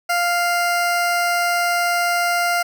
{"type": "tone", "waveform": "20% pulse", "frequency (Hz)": 698.5, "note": "F5", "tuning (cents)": 0, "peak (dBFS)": -12, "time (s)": [0.09, 2.63], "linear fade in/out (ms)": 10, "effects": []}